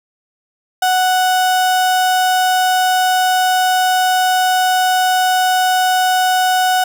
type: tone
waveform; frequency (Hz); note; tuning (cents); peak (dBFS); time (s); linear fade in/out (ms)
35% pulse; 740; F#5; 0; -10; 0.82-6.84; 5
effects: none